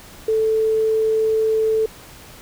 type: tone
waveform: sine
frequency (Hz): 440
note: A4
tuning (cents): 0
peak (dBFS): -15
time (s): 0.28-1.86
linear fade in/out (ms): 5
effects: pink hiss -42 dBFS RMS until 2.41 s